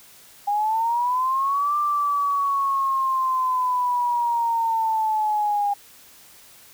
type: linear two-way sweep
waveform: sine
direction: up then down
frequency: 808 to 1185 to 808 Hz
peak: -19 dBFS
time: 0.47-5.74 s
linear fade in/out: 10 ms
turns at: 1.77 s
effects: white hiss -49 dBFS RMS until 6.73 s